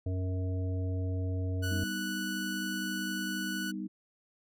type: harmonic tone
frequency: 92.5 Hz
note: F#2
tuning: in tune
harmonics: 1 / 3 / 5 / 7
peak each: -30 / -40 / -44 / -47 dBFS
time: 0.06-1.84 s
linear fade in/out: 5 ms
type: tone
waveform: sawtooth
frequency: 1480 Hz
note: F#6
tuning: in tune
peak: -32 dBFS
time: 1.62-3.72 s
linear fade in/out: 20 ms
type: chord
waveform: sine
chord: G augmented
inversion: none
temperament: equal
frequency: 196 / 246.9 / 311.1 Hz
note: G3 / B3 / D#4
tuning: 0 / 0 / 0 cents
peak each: -37 / -42 / -39 dBFS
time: 1.7-3.88 s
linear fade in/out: 20 ms
effects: none